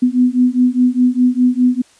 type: beating tone pair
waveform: sine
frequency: 247.2 / 252.1 Hz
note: B3 / B3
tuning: +2 / +36 cents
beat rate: 4.9 Hz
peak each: -13 dBFS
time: 0.02-1.82 s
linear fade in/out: 10 ms
effects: white hiss -50 dBFS RMS until 1.99 s + resampled to 22050 Hz